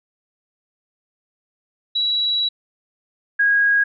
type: tone pair in turn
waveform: sine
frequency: 3907 / 1642.7 Hz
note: B7 / G#6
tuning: -19 / -19 cents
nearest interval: octave + minor third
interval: 1500 cents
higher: first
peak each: -17 / -13 dBFS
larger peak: second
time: 1.95-2.49 / 3.39-3.84 s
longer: first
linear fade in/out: 10 ms
effects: none